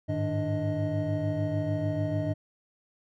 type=tone cluster; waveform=triangle; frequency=100.6 / 107.3 / 153.9 / 294.8 / 626 Hz; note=G2 / A2 / D#3 / D4 / D#5; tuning=+45 / -43 / -19 / +7 / +10 cents; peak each=-31 dBFS; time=0.08-2.34 s; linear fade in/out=20 ms; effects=none